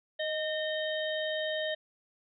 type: harmonic tone with a mistuned harmonic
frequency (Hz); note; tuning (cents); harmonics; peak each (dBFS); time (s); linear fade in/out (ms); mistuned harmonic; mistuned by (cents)
622.3; D#5; 0; 1 / 3 / 5 / 6; -32 / -37 / -39 / -40; 0.19-1.75; 10; 3; -38
effects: none